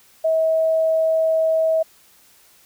sine tone, 643 Hz, E5, 43 cents flat, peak -15 dBFS, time 0.24-1.83 s, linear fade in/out 10 ms, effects white hiss -53 dBFS RMS until 2.65 s

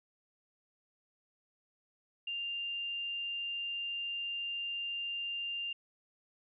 sine tone, 2794 Hz, F7, in tune, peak -35 dBFS, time 2.27-5.73 s, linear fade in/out 5 ms, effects none

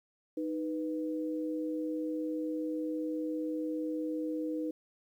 sine tone pair together, 311.1 / 493.9 Hz, D#4 / B4, 0 / 0 cents, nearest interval minor sixth, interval 800 cents, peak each -33 / -38 dBFS, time 0.37-4.71 s, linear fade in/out 5 ms, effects 11-bit

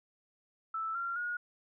sine tone with pitch steps, 1318.5 / 1378.5 / 1441.2 Hz, E6 / F6 / F#6, 0 / -23 / -46 cents, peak -33 dBFS, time 0.74-1.37 s, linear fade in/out 5 ms, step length 210 ms, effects none

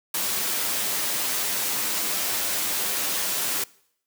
white noise with comb filter, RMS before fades -26 dBFS, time 0.14-3.64 s, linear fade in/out 5 ms, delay 9.9 ms, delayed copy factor +0.5, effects noise-tail reverb RT60 0.7 s tail -23 dB re dry + high-pass 150 Hz 12 dB/octave

